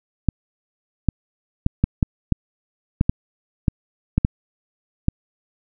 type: clicks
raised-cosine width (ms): 5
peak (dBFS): -3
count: 12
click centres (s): 0.287 / 1.087 / 1.664 / 1.84 / 2.028 / 2.323 / 3.011 / 3.095 / 3.682 / 4.18 / 4.249 / 5.084
effects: none